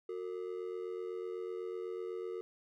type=ring-modulated tone; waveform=triangle; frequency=410.3 Hz; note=G#4; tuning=21 cents flat; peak=-33 dBFS; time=0.09-2.41 s; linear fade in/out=0 ms; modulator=44 Hz; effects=none